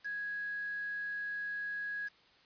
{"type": "tone with quantisation", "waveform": "sine", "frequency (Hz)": 1661, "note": "G#6", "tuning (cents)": 0, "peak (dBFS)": -36, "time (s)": [0.04, 2.09], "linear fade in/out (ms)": 20, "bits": 8, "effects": ["white hiss -64 dBFS RMS until 2.45 s", "resampled to 11025 Hz"]}